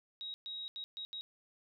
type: tone bursts at uneven times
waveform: sine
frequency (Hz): 3805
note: A#7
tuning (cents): +35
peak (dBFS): -40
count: 5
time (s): 0.21-0.34 / 0.46-0.68 / 0.76-0.84 / 0.97-1.05 / 1.13-1.21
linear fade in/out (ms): 0
effects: none